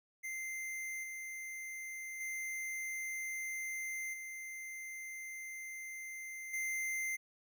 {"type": "tone with level steps", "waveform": "square", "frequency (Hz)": 2085, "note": "C7", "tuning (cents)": -7, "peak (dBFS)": [-40, -43, -39, -44, -36], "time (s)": [0.23, 7.17], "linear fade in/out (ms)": 20, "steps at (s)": [1.03, 2.2, 4.13, 6.53], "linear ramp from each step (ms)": 10, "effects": []}